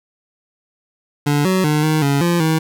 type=tone with pitch steps; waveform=25% pulse; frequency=145.6 / 187.2 / 151.1 / 155.7 / 140.6 / 172.6 / 159.3 Hz; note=D3 / F#3 / D3 / D#3 / C#3 / F3 / D#3; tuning=-15 / +20 / +50 / +2 / +25 / -20 / +41 cents; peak=-10 dBFS; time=1.26-2.59 s; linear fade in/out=10 ms; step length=190 ms; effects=none